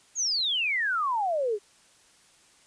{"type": "exponential sweep", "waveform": "sine", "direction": "down", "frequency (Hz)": [6870, 392], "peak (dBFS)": -24, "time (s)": [0.15, 1.59], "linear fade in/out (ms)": 50, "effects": ["white hiss -59 dBFS RMS until 2.66 s", "resampled to 22050 Hz"]}